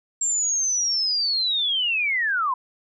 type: linear sweep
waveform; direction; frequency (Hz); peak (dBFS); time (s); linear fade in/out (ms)
sine; down; 7459 to 980; -20; 0.21-2.54; 5
effects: none